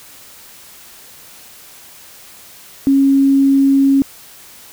sine tone, 273.9 Hz, C#4, 21 cents flat, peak -8 dBFS, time 2.87-4.02 s, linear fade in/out 0 ms, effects white hiss -40 dBFS RMS until 4.72 s

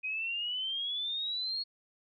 sine exponential sweep, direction up, 2500 to 4342 Hz, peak -32 dBFS, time 0.03-1.64 s, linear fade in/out 20 ms, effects none

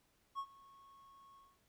triangle tone with ADSR envelope, 1099 Hz, C#6, 15 cents flat, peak -35 dBFS, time 0.35-1.59 s, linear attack 38 ms, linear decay 67 ms, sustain -22 dB, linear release 220 ms, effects pink hiss -75 dBFS RMS until 1.68 s

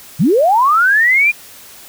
sine linear sweep, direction up, 122.3 to 2455 Hz, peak -8 dBFS, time 0.19-1.32 s, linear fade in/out 20 ms, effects white hiss -38 dBFS RMS until 1.88 s

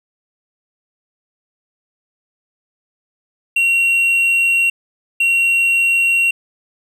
triangle tone pair in turn, 2743 / 2743 Hz, F7 / F7, -32 / -32 cents, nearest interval unison, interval 0 cents, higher neither, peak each -10 dBFS, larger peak neither, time 3.56-4.7 / 5.2-6.31 s, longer first, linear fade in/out 5 ms, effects none

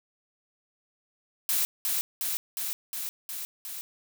blue noise with echo, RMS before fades -26 dBFS, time 1.49-1.65 s, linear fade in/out 0 ms, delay 360 ms, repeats 6, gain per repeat -2 dB, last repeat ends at 3.81 s, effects none

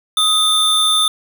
square tone pair together, 1260 / 3564 Hz, D#6 / A7, +21 / +22 cents, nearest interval octave + tritone, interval 1801 cents, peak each -21 / -13 dBFS, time 0.17-1.08 s, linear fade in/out 2 ms, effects none

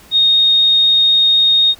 sine tone, 3712 Hz, A#7, 8 cents flat, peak -8 dBFS, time 0.11-1.75 s, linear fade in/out 50 ms, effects pink hiss -43 dBFS RMS until 1.79 s

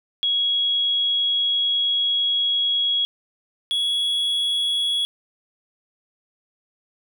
sine / triangle tone pair in turn, 3323 / 3354 Hz, G#7 / G#7, 0 / +16 cents, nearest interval unison, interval 16 cents, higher second, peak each -18 dBFS, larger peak neither, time 0.23-3.05 / 3.71-5.05 s, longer first, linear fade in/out 0 ms, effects none

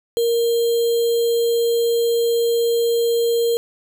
sine tone with sample-and-hold, 466.1 Hz, A#4, in tune, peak -15 dBFS, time 0.17-3.57 s, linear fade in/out 0 ms, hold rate 3675 Hz, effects none

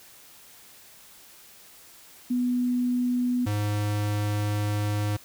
sine / square tone pair in turn, 246.9 / 104.09 Hz, B3 / G#2, 0 / +4 cents, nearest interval octave + minor third, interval 1496 cents, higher first, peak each -22 / -25 dBFS, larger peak first, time 2.3-3.46 / 3.46-5.17 s, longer second, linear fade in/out 10 ms, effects white hiss -51 dBFS RMS until 5.24 s

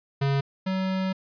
square tone pair in turn, 138.59 / 188.86 Hz, C#3 / F#3, 0 / +36 cents, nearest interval perfect fourth, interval 536 cents, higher second, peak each -22 / -25 dBFS, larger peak first, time 0.21-0.41 / 0.66-1.13 s, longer second, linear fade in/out 10 ms, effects resampled to 11025 Hz

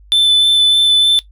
triangle tone with vibrato, 3520 Hz, A7, in tune, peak -6 dBFS, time 0.12-1.19 s, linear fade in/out 0 ms, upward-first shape sine, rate 3.3 Hz, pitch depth 9 cents each way, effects noise-tail reverb RT60 0.1 s tail -17 dB re dry + added 50 Hz sine -40 dBFS peak until 1.31 s

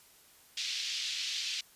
pink band-pass noise, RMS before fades -36 dBFS, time 0.57-1.61 s, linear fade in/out 5 ms, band 2800 to 5500 Hz, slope 24 dB/octave, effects white hiss -60 dBFS RMS until 1.75 s + resampled to 32000 Hz

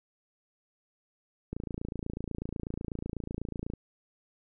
click train, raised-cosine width 3 ms, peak -22 dBFS, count 63, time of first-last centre 1.53-3.736 s, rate 28.1 Hz, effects none

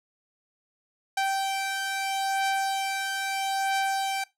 sawtooth beating tone pair, 778 / 778.77 Hz, G5 / G5, -13 / -12 cents, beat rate 0.77 Hz, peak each -29 / -23 dBFS, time 1.17-4.24 s, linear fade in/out 5 ms, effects noise-tail reverb RT60 0.2 s tail -21 dB re dry + low-pass 12000 Hz 12 dB/octave

